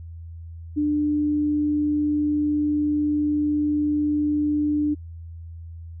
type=tone; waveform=sine; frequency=297 Hz; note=D4; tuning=20 cents sharp; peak=-19 dBFS; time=0.76-4.95 s; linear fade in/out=20 ms; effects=added 83 Hz sine -35 dBFS peak until 6 s